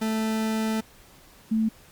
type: tone pair in turn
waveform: 40% pulse / sine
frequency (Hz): 220 / 220.9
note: A3 / A3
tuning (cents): 0 / +7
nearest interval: unison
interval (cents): 7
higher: second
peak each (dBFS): -23 / -20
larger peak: second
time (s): 0.01-0.81 / 1.51-1.69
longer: first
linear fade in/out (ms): 10
effects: pink hiss -53 dBFS RMS until 1.91 s + Opus 48 kbps